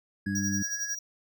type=tone with vibrato; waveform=triangle; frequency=1661 Hz; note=G#6; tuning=in tune; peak=-35 dBFS; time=0.26-0.95 s; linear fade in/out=5 ms; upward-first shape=triangle; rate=12 Hz; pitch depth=9 cents each way
type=harmonic tone; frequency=99 Hz; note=G2; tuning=18 cents sharp; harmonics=1 / 2 / 3; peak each=-35 / -29 / -35 dBFS; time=0.26-0.63 s; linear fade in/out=10 ms
type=tone with tremolo; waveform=square; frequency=5740 Hz; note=F8; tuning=47 cents sharp; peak=-29 dBFS; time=0.35-0.99 s; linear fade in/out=5 ms; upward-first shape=sine; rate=11 Hz; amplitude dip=70%
effects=none